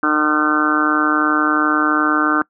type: harmonic tone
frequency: 151.9 Hz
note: D#3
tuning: 41 cents flat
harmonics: 2 / 3 / 4 / 5 / 6 / 7 / 8 / 9 / 10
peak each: -18 / -29 / -30 / -28 / -30 / -26 / -20 / -19 / -20 dBFS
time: 0.03-2.42 s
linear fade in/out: 2 ms
effects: noise-tail reverb RT60 0.1 s tail -23 dB re dry